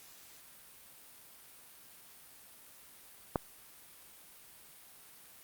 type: click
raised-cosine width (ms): 1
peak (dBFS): -15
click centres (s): 3.358
effects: white hiss -56 dBFS RMS until 5.43 s + Opus 48 kbps